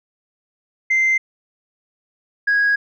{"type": "tone pair in turn", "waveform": "sine", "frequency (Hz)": [2081, 1651.7], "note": ["C7", "G#6"], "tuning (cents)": [-10, -10], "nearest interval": "major third", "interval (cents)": 400, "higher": "first", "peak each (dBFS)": -12, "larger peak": "neither", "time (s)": [[0.9, 1.18], [2.47, 2.76]], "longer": "second", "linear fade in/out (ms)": 10, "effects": ["tanh soft clip ceiling -11 dBFS"]}